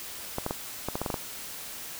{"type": "clicks", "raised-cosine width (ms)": 1, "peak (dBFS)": -15, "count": 9, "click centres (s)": [0.384, 0.464, 0.509, 0.886, 0.955, 1.016, 1.062, 1.102, 1.142], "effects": ["white hiss -40 dBFS RMS until 1.99 s"]}